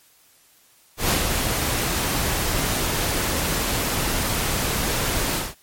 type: noise with ADSR envelope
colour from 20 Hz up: pink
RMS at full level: -19 dBFS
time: 0.97-5.55 s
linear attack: 120 ms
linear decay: 140 ms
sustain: -4 dB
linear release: 200 ms
effects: white hiss -56 dBFS RMS until 5.62 s + MP3 64 kbps